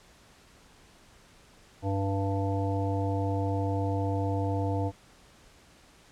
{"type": "harmonic tone", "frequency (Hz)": 98, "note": "G2", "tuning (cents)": 0, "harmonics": [1, 3, 5, 7, 9], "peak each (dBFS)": [-28, -33, -35, -36, -38], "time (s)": [1.82, 4.92], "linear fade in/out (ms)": 50, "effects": ["pink hiss -57 dBFS RMS until 6.11 s", "low-pass 9000 Hz 12 dB/octave"]}